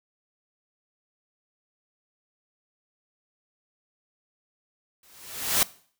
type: noise with exponential growth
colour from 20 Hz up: white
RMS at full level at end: -19 dBFS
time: 5.03-5.63 s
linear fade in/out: 2 ms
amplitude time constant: 130 ms
effects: noise-tail reverb RT60 0.5 s tail -20 dB re dry